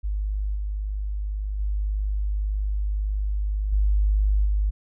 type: tone with level steps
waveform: sine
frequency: 50.9 Hz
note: G#1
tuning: 34 cents flat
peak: -23 / -25 / -22 / -17 / -19 dBFS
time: 0.03-4.71 s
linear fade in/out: 20 ms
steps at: 0.55 / 1.59 / 3.72 / 4.45 s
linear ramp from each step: 10 ms
effects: none